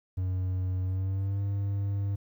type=tone with pitch glide; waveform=triangle; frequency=92.5 to 99.71 Hz; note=F#2 to G2; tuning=0 to +30 cents; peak=-25 dBFS; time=0.17-2.16 s; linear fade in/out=10 ms; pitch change=+130 cents; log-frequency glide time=0.83-1.41 s; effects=11-bit